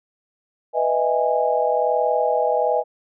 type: chord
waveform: sine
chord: E major seventh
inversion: second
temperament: just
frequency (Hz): 494.4 / 618.1 / 659.3 / 824.1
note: B4 / D#5 / E5 / G#5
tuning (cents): +2 / -12 / 0 / -14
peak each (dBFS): -22 / -22 / -24 / -22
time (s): 0.73-2.84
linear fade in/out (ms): 50
effects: none